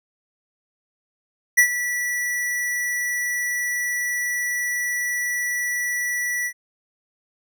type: tone with ADSR envelope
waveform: square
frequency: 1954 Hz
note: B6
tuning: 19 cents flat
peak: -10 dBFS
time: 1.57-6.53 s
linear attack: 16 ms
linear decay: 86 ms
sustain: -13 dB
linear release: 71 ms
effects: none